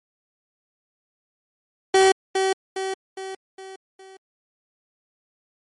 30% pulse tone with echo, 382.5 Hz, G4, 42 cents flat, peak -10 dBFS, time 1.94-2.12 s, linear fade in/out 5 ms, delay 410 ms, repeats 5, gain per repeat -6 dB, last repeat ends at 4.17 s, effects MP3 48 kbps

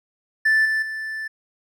triangle tone with level steps, 1760 Hz, A6, in tune, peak -12 / -17 / -25 dBFS, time 0.45-1.28 s, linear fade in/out 10 ms, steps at 0.65 / 0.82 s, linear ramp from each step 5 ms, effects tanh soft clip ceiling -8 dBFS

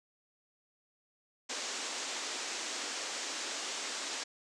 white band-pass noise, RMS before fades -39 dBFS, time 1.49-4.24 s, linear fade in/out 10 ms, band 240 to 7700 Hz, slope 48 dB/octave, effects none

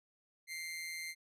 sawtooth tone with amplitude modulation, 2093 Hz, C7, in tune, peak -35 dBFS, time 0.47-1.15 s, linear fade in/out 50 ms, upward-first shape sine, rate 163 Hz, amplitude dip 50%, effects resampled to 32000 Hz

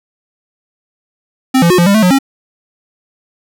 square tone with pitch steps, 261.2 / 170.3 / 362.8 / 173 / 199.8 / 218.5 / 181 / 271.6 Hz, C4 / F3 / F#4 / F3 / G3 / A3 / F#3 / C#4, -3 / -43 / -34 / -16 / +33 / -12 / -38 / -35 cents, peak -7 dBFS, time 1.54-2.188 s, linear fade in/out 10 ms, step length 81 ms, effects none

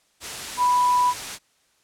sine tone in noise, 987.8 Hz, B5, in tune, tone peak -16 dBFS, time 0.57-1.14 s, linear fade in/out 50 ms, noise white, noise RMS -32 dBFS, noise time 0.2-1.39 s, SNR +13 dB, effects white hiss -64 dBFS RMS until 1.83 s + low-pass 9000 Hz 12 dB/octave

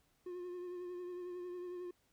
triangle tone with vibrato, 357.2 Hz, F4, 39 cents sharp, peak -40 dBFS, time 0.26-1.91 s, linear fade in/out 5 ms, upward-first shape triangle, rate 11 Hz, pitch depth 35 cents each way, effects pink hiss -75 dBFS RMS until 2.12 s

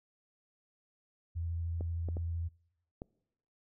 sine tone with vibrato, 84 Hz, E2, 33 cents sharp, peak -33 dBFS, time 1.35-2.49 s, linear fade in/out 20 ms, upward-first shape square, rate 13 Hz, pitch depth 12 cents each way
clicks, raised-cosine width 2 ms, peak -28 dBFS, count 4, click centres 1.809 / 2.087 / 2.169 / 3.019 s
effects noise-tail reverb RT60 0.9 s tail -25 dB re dry

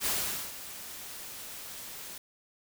white noise with ADSR envelope, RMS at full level -29 dBFS, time 0-2.18 s, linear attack 56 ms, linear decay 460 ms, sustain -14 dB, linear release 4 ms, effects none

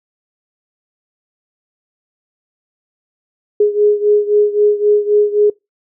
sine beating tone pair, 415.3 / 419.1 Hz, G#4 / G#4, 0 / +16 cents, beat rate 3.8 Hz, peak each -11 / -14 dBFS, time 3.6-5.5 s, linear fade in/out 5 ms, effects noise-tail reverb RT60 0.2 s tail -24 dB re dry

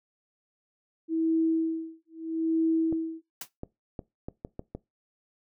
sine tone with tremolo, 324.4 Hz, E4, 28 cents flat, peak -21 dBFS, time 1.08-3.22 s, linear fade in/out 50 ms, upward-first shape sine, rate 0.78 Hz, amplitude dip 100%
clicks, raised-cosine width 2 ms, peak -22 dBFS, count 7, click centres 2.926 / 3.634 / 3.992 / 4.285 / 4.449 / 4.594 / 4.75 s
white noise with exponential decay, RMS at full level -31 dBFS, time 3.41-3.49 s, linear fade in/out 5 ms, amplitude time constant 16 ms
effects noise-tail reverb RT60 0.2 s tail -21 dB re dry

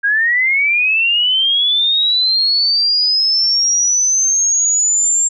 sine linear sweep, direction up, 1602 to 7440 Hz, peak -11 dBFS, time 0.03-5.29 s, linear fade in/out 20 ms, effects none

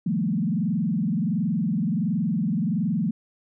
sine tone with frequency modulation, 194.3 Hz, G3, 15 cents flat, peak -21 dBFS, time 0.06-3.11 s, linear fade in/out 5 ms, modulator 21.4 Hz, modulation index 1.9, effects none

